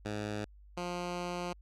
10% pulse tone pair in turn, 105 / 176.59 Hz, G#2 / F3, +19 / +19 cents, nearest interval major sixth, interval 900 cents, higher second, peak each -27 dBFS, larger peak neither, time 0.05-0.45 / 0.77-1.53 s, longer second, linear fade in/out 5 ms, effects added 50 Hz sine -53 dBFS peak until 1.61 s + low-pass 7000 Hz 12 dB/octave

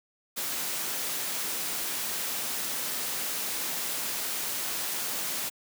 white noise, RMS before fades -32 dBFS, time 0.36-5.5 s, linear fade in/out 20 ms, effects high-pass 150 Hz 12 dB/octave

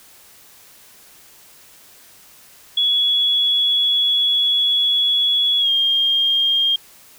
sine tone with pitch glide, 3373 to 3217 Hz, G#7 to G7, +26 to +44 cents, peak -14 dBFS, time 2.77-6.76 s, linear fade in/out 5 ms, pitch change -82 cents, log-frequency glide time 5.59-5.7 s, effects white hiss -47 dBFS RMS until 7.18 s

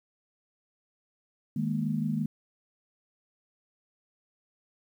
sine chord, D# suspended fourth, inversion none, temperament just, 155.56 / 207.4 / 233.3 Hz, D#3 / G#3 / A#3, 0 / -2 / +2 cents, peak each -31 dBFS, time 1.56-2.26 s, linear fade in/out 5 ms, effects 10-bit

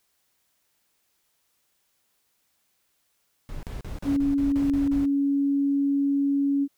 brown noise bursts, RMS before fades -34 dBFS, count 9, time 3.49-5.054 s, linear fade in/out 0 ms, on 140 ms, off 38 ms
sine tone, 280 Hz, C#4, 18 cents sharp, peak -20 dBFS, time 4.04-6.68 s, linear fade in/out 50 ms
effects white hiss -71 dBFS RMS until 6.77 s

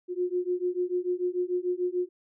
sine beating tone pair, 355.9 / 362.7 Hz, F4 / F#4, +33 / -34 cents, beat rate 6.8 Hz, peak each -29 dBFS, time 0.08-2.09 s, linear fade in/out 50 ms, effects none

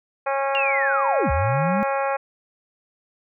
harmonic tone, 273.9 Hz, C#4, 21 cents flat, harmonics 2 / 3 / 4 / 5 / 6 / 7 / 8 / 9, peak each -24 / -25 / -29 / -31 / -34 / -37 / -39 / -36 dBFS, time 0.26-2.17 s, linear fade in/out 10 ms
sine linear two-way sweep, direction down then up, 2830 to 66 to 215.2 Hz, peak -21 dBFS, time 0.55-1.83 s, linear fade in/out 0 ms, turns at 1.31 s
effects none

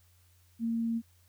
sine tone, 229.4 Hz, A#3, 28 cents flat, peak -28 dBFS, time 0.59-1.02 s, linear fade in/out 50 ms, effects added 88 Hz sine -62 dBFS peak until 1.28 s + white hiss -68 dBFS RMS until 1.28 s

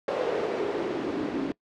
white noise with band-pass filter sweep, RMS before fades -29 dBFS, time 0.08-1.52 s, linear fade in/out 2 ms, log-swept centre 510 to 280 Hz, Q 4, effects noise-tail reverb RT60 0.1 s tail -22 dB re dry + low-pass 4000 Hz 12 dB/octave

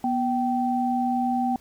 sine tone pair together, 243.9 / 775 Hz, B3 / G5, -21 / -20 cents, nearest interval octave + minor sixth, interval 2001 cents, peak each -24 dBFS, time 0.04-1.56 s, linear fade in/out 2 ms, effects pink hiss -55 dBFS RMS until 1.6 s

